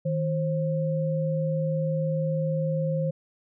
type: tone pair together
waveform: sine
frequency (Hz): 158 / 531.4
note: D#3 / C5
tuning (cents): +27 / +27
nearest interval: octave + major sixth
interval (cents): 2100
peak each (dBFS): -25 / -28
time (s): 0.05-3.11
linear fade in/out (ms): 10
effects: none